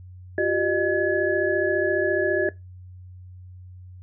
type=tone cluster; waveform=sine; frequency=352.5 / 387.1 / 612 / 1698 Hz; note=F4 / G4 / D#5 / G#6; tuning=+16 / -22 / -29 / +38 cents; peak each=-25 dBFS; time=0.38-2.49 s; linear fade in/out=2 ms; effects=noise-tail reverb RT60 0.2 s tail -20 dB re dry + added 91 Hz sine -40 dBFS peak until 4.02 s